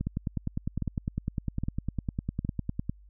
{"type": "two click trains", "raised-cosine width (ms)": 5, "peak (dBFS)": [-18, -17], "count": [4, 29], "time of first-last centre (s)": [[0.01, 2.449], [0.07, 2.895]], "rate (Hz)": [1.23, 9.91], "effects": ["added 50 Hz sine -51 dBFS peak until 3.09 s"]}